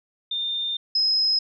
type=tone pair in turn; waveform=sine; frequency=3615 / 5112 Hz; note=A7 / D#8; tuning=+46 / +46 cents; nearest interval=tritone; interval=600 cents; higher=second; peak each=-24 / -18 dBFS; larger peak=second; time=0.31-0.77 / 0.95-1.39 s; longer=first; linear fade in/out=5 ms; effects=none